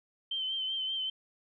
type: tone with vibrato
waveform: sine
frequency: 3100 Hz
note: G7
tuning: 20 cents flat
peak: -31 dBFS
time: 0.31-1.1 s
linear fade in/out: 5 ms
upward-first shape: sine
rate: 5.2 Hz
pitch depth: 33 cents each way
effects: none